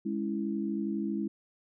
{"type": "chord", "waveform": "sine", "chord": "C# minor", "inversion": "second", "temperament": "equal", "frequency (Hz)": [207.7, 277.2, 329.6], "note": ["G#3", "C#4", "E4"], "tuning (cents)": [0, 0, 0], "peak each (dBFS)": [-32, -37, -34], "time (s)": [0.05, 1.28], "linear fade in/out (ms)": 10, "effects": []}